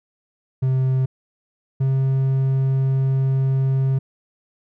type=tone pair in turn; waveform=triangle; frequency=130.81 / 133.71 Hz; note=C3 / C3; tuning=0 / +38 cents; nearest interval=unison; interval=38 cents; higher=second; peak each=-14 dBFS; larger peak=neither; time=0.62-1.06 / 1.8-3.99 s; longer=second; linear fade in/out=10 ms; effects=none